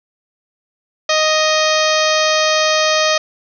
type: harmonic tone with a mistuned harmonic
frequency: 622.3 Hz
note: D#5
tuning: in tune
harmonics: 1 / 2 / 3 / 4 / 5 / 6 / 7 / 8 / 9 / 10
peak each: -16 / -19 / -21 / -22 / -23 / -24 / -24 / -25 / -26 / -26 dBFS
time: 1.09-3.18 s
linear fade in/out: 5 ms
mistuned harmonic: 5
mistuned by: +40 cents
effects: none